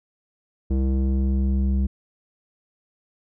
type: tone with low-pass filter sweep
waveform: square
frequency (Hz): 66.2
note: C2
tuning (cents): +21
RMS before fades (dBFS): -21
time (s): 0.7-1.87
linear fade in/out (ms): 10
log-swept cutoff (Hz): 340 to 190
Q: 1.5
effects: none